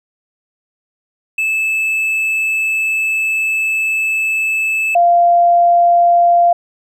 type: tone pair in turn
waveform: triangle / sine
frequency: 2618 / 693.4 Hz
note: E7 / F5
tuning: -13 / -13 cents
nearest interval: octave + major seventh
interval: 2300 cents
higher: first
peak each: -12 / -7 dBFS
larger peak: second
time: 1.38-4.95 / 4.95-6.53 s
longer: first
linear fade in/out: 5 ms
effects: none